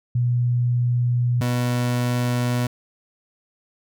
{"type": "tone pair in turn", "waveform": ["sine", "30% pulse"], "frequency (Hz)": [121.8, 122.65], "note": ["B2", "B2"], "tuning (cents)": [-24, -12], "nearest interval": "unison", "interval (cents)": 12, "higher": "second", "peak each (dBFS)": -17, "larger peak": "neither", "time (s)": [[0.15, 1.41], [1.41, 2.67]], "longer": "neither", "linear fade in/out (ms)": 5, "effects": []}